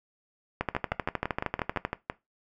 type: two click trains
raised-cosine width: 0.5 ms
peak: -12 / -14 dBFS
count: 17 / 9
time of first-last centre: 0.61-1.85 / 0.75-2.099 s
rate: 12.9 / 5.93 Hz
effects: noise-tail reverb RT60 0.2 s tail -18 dB re dry